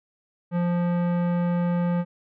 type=tone with tanh clipping; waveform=sine; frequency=174.61 Hz; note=F3; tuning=in tune; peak=-23 dBFS; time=0.51-2.05 s; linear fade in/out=50 ms; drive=17 dB; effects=none